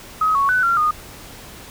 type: tone with pitch steps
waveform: sine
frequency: 1268 / 1110 / 1498 / 1375 / 1228 Hz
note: D#6 / C#6 / F#6 / F6 / D#6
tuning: +32 / +2 / +21 / -27 / -23 cents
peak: -14 dBFS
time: 0.21-0.91 s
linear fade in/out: 5 ms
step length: 140 ms
effects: pink hiss -39 dBFS RMS until 1.7 s